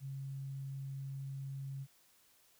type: tone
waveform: sine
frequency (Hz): 136.3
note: C#3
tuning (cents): -29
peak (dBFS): -40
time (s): 0-1.87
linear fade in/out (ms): 50
effects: white hiss -68 dBFS RMS until 2.59 s